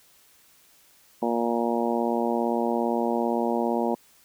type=harmonic tone; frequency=117.6 Hz; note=A#2; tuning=16 cents sharp; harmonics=2 / 3 / 4 / 5 / 6 / 7 / 8; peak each=-27 / -29 / -30 / -31 / -32 / -32 / -33 dBFS; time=1.22-3.95 s; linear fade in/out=5 ms; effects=white hiss -58 dBFS RMS until 4.24 s